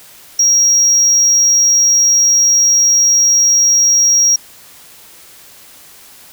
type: tone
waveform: sine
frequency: 5640 Hz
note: F8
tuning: 16 cents sharp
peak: -5 dBFS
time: 0.39-4.36 s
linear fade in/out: 5 ms
effects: tanh soft clip ceiling -6 dBFS + white hiss -40 dBFS RMS until 6.32 s